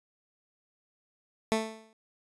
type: tone with exponential decay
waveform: 15% pulse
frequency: 220.8 Hz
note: A3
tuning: 6 cents sharp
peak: -16 dBFS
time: 1.52-1.93 s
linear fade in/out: 0 ms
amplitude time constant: 87 ms
effects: resampled to 24000 Hz